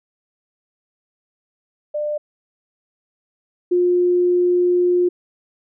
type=tone pair in turn; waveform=sine; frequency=597 / 355.8 Hz; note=D5 / F4; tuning=+28 / +32 cents; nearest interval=major sixth; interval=896 cents; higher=first; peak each=-20 / -13 dBFS; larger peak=second; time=1.94-2.18 / 3.71-5.09 s; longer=second; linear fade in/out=10 ms; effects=none